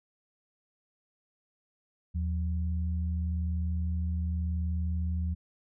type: tone pair together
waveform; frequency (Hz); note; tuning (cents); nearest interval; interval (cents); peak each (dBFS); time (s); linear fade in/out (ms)
sine; 79.6 / 178.7; D#2 / F3; +40 / +40; octave + major second; 1400; -28 / -37; 2.14-5.35; 20
effects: none